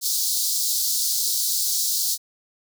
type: high-pass noise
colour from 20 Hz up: pink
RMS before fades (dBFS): -23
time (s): 0.01-2.18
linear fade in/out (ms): 50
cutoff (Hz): 4100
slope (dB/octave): 48
effects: none